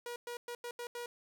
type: tone bursts at uneven times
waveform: sawtooth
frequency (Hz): 480.1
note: B4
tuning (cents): -49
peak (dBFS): -36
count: 6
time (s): 0.06-0.16 / 0.27-0.37 / 0.48-0.55 / 0.64-0.71 / 0.79-0.87 / 0.95-1.06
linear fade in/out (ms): 2
effects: 11-bit